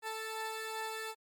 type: tone pair together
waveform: 15% pulse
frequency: 441.3 / 880 Hz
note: A4 / A5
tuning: +5 / 0 cents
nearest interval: octave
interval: 1195 cents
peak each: -33 / -36 dBFS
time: 0.02-1.15 s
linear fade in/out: 50 ms
effects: MP3 96 kbps